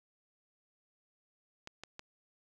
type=clicks; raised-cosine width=0.2 ms; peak=-27 dBFS; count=3; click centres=1.674 / 1.836 / 1.994 s; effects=none